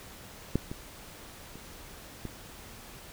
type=clicks; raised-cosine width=3 ms; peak=-12 / -23 / -30 / -23 dBFS; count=4; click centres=0.556 / 0.715 / 1.556 / 2.253 s; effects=pink hiss -48 dBFS RMS until 3.12 s